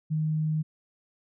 sine tone, 155.56 Hz, D#3, in tune, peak -24 dBFS, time 0.1-0.63 s, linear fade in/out 20 ms, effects none

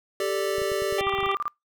square chord, G suspended second, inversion none, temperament equal, 392 / 440 / 587.3 Hz, G4 / A4 / D5, 0 / 0 / 0 cents, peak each -28 / -31 / -30 dBFS, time 0.2-1.01 s, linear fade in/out 2 ms
clicks, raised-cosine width 5 ms, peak -29 dBFS, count 11, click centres 0.583 / 0.618 / 0.718 / 0.821 / 0.925 / 1.011 / 1.068 / 1.139 / 1.188 / 1.229 / 1.266 s
harmonic tone, 392.6 Hz, G4, 3 cents sharp, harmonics 1 / 2 / 3 / 5 / 6 / 7 / 8 / 9, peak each -28 / -31 / -33 / -35 / -36 / -36 / -37 / -38 dBFS, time 0.98-1.35 s, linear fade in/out 5 ms
sine tone bursts, 1188 Hz, D6, 20 cents sharp, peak -24 dBFS, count 8, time 1.07-1.48 s, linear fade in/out 0 ms, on 25 ms, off 30 ms
effects noise-tail reverb RT60 0.2 s tail -26 dB re dry

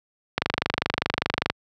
click train, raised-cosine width 0.3 ms, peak -4 dBFS, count 29, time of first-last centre 0.38-1.5 s, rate 25 Hz, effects high-pass 60 Hz 12 dB/octave

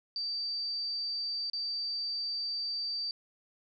sine tone with dropouts, 4644 Hz, D8, 20 cents flat, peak -32 dBFS, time 0.16-3.11 s, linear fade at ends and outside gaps 1 ms, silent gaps 1.499-1.533 s, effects none

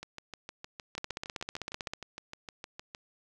two click trains, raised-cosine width 0.2 ms, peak -18 / -24 dBFS, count 16 / 20, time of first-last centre 0.98-1.935 / 0.03-2.949 s, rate 15.7 / 6.51 Hz, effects none

